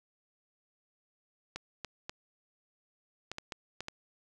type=clicks; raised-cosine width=0.2 ms; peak=-21 dBFS; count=8; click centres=1.56 / 1.847 / 2.095 / 3.316 / 3.384 / 3.522 / 3.806 / 3.884 s; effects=none